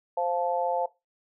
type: chord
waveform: sine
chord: F major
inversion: second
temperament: just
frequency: 523.8 / 698.5 / 873.1 Hz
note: C5 / F5 / A5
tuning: +2 / 0 / -14 cents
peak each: -29 dBFS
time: 0.17-0.86 s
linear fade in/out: 5 ms
effects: noise-tail reverb RT60 0.2 s tail -17 dB re dry